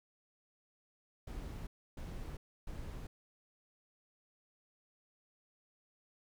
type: noise bursts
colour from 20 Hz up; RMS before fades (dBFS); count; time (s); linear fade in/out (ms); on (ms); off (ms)
brown; -44; 3; 1.27-3.07; 5; 400; 300
effects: none